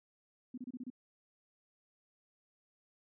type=tone bursts; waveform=sine; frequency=250.6 Hz; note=B3; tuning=25 cents sharp; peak=-40 dBFS; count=6; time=0.54-0.902 s; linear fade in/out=5 ms; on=37 ms; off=28 ms; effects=none